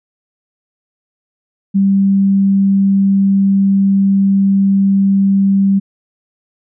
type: tone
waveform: sine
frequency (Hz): 196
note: G3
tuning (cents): 0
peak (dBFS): -8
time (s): 1.74-5.8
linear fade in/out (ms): 20
effects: none